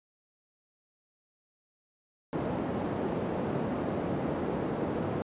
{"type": "band-pass noise", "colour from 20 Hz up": "white", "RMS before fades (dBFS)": -32, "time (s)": [2.33, 5.22], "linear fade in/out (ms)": 0, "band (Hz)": [120, 450], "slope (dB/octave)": 12, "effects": ["resampled to 8000 Hz"]}